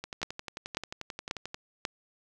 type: two click trains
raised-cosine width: 0.2 ms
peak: -13 / -20 dBFS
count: 4 / 18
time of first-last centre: 0.23-1.852 / 0.04-1.544 s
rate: 1.85 / 11.3 Hz
effects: none